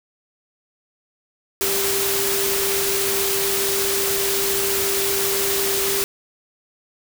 sine tone in noise, 394.2 Hz, G4, 10 cents sharp, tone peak -24 dBFS, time 1.61-6.04 s, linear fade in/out 0 ms, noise white, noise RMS -22 dBFS, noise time 1.61-6.04 s, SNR -5 dB, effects none

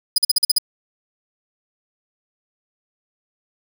sawtooth tone bursts, 4978 Hz, D#8, in tune, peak -9 dBFS, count 7, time 0.16-0.584 s, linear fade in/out 5 ms, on 22 ms, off 45 ms, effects none

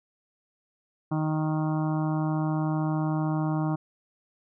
harmonic tone, 155.56 Hz, D#3, in tune, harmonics 1 / 2 / 4 / 5 / 6 / 7 / 8 / 9, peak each -26 / -29 / -38 / -37 / -40 / -40 / -44 / -47 dBFS, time 1.11-3.76 s, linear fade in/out 10 ms, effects none

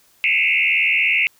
sine tone with frequency modulation, 2430 Hz, D#7, 42 cents flat, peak -14 dBFS, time 0.24-1.27 s, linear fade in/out 0 ms, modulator 81.6 Hz, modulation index 4.1, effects white hiss -56 dBFS RMS until 1.39 s

